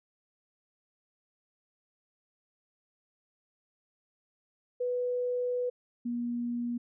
sine tone pair in turn, 493.9 / 239.4 Hz, B4 / A#3, 0 / +46 cents, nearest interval octave + minor second, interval 1254 cents, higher first, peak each -28 / -30 dBFS, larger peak first, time 4.8-5.7 / 6.05-6.78 s, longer first, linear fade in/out 10 ms, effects none

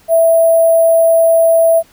sine tone with sample-and-hold, 659.3 Hz, E5, in tune, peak -6 dBFS, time 0.08-1.83 s, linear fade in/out 50 ms, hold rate 11025 Hz, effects pink hiss -48 dBFS RMS until 1.92 s

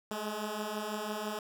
10% pulse beating tone pair, 207.7 / 213.7 Hz, G#3 / G#3, 0 / +50 cents, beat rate 6 Hz, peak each -32 / -28 dBFS, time 0.11-1.39 s, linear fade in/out 2 ms, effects none

